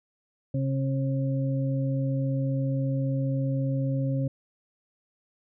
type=harmonic tone; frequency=134.8 Hz; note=C#3; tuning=48 cents flat; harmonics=1 / 2 / 4; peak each=-25 / -31 / -35 dBFS; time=0.54-4.28 s; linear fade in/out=5 ms; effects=none